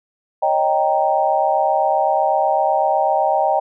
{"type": "chord", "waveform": "sine", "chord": "Eb dominant seventh", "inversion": "third", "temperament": "equal", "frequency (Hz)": [554.4, 622.3, 784, 932.3], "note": ["Db5", "Eb5", "G5", "Bb5"], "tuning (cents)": [0, 0, 0, 0], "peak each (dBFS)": [-23, -19, -17, -22], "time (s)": [0.42, 3.6], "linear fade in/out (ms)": 10, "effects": []}